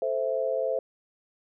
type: chord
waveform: sine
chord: A minor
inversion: none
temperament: equal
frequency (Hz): 440 / 523.3 / 659.3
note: A4 / C5 / E5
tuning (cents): 0 / 0 / 0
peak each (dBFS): -32 / -27 / -30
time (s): 0.02-0.79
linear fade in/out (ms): 2
effects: none